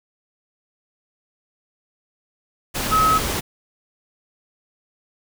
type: tone in noise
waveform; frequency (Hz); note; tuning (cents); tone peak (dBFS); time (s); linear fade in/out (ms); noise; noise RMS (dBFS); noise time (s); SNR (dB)
sine; 1283; E6; -47; -14; 2.91-3.19; 20; pink; -24; 2.74-3.41; +7
effects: none